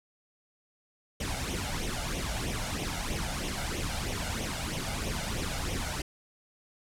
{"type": "noise with flanger", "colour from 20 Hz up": "pink", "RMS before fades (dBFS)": -33, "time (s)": [1.2, 6.02], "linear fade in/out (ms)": 5, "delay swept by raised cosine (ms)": [0.32, 1.42], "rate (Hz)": 3.1, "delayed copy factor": 0.65, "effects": ["low-pass 10000 Hz 12 dB/octave"]}